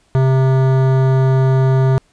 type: tone with hard clipping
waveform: sine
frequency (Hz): 132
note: C3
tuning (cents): +16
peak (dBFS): -12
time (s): 0.15-1.98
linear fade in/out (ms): 0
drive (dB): 16
effects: pink hiss -57 dBFS RMS until 2.12 s + resampled to 22050 Hz